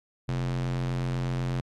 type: tone with high-pass filter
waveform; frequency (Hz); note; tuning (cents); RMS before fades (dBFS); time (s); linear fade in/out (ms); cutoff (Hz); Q
square; 44; F1; +14; -29; 0.28-1.61; 10; 100; 3.9
effects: low-pass 6000 Hz 12 dB/octave + AAC 64 kbps